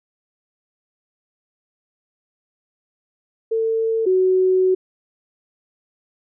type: tone pair in turn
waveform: sine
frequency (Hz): 448.8 / 372.7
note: A4 / F#4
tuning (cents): +34 / +13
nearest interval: minor third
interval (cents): 321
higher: first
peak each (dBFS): -17 / -13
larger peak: second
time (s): 3.51-4.06 / 4.06-4.75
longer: second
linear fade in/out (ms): 10
effects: none